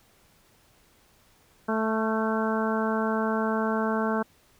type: harmonic tone with a mistuned harmonic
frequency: 220 Hz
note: A3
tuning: in tune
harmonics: 1 / 2 / 3 / 4 / 5 / 6 / 7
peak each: -27 / -30 / -32 / -33 / -34 / -35 / -35 dBFS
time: 1.68-4.23 s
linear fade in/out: 10 ms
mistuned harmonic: 6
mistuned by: +37 cents
effects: pink hiss -61 dBFS RMS until 4.59 s